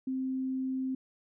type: tone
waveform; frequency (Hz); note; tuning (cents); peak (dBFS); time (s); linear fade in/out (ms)
sine; 261.6; C4; 0; -30; 0.07-0.95; 5
effects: none